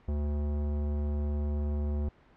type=tone with tanh clipping; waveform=sine; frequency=73.42 Hz; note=D2; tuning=in tune; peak=-30 dBFS; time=0.08-2.09 s; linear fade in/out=5 ms; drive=17 dB; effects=pink hiss -60 dBFS RMS until 2.36 s + low-pass 2000 Hz 12 dB/octave